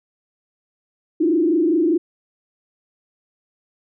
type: tone with frequency modulation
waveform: sine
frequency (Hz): 329.4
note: E4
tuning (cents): -1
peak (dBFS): -14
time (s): 1.2-1.98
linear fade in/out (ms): 10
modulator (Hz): 24.9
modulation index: 1.2
effects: none